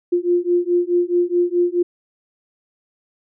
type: beating tone pair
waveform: sine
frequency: 349.2 / 353.9 Hz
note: F4 / F4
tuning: 0 / +23 cents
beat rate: 4.7 Hz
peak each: -18 / -18 dBFS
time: 0.12-1.83 s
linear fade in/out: 10 ms
effects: none